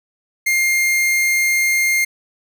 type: tone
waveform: 45% pulse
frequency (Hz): 2118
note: C7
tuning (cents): +21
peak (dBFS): -14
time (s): 0.46-2.05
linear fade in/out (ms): 10
effects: none